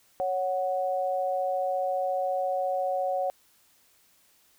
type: tone pair together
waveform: sine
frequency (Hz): 554.4 / 740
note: C#5 / F#5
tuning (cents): 0 / 0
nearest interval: perfect fourth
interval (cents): 500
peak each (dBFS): -28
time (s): 0.2-3.3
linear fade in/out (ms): 0
effects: white hiss -63 dBFS RMS until 4.58 s